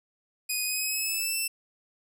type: tone with pitch glide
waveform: 10% pulse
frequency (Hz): 2489 to 2668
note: D#7 to E7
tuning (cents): 0 to +20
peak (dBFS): -19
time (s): 0.49-1.48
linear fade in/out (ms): 10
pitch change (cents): +120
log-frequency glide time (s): 0.64-1.36
effects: none